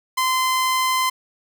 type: tone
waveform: sawtooth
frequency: 1033 Hz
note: C6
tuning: 22 cents flat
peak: -14 dBFS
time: 0.17-1.1 s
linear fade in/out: 10 ms
effects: none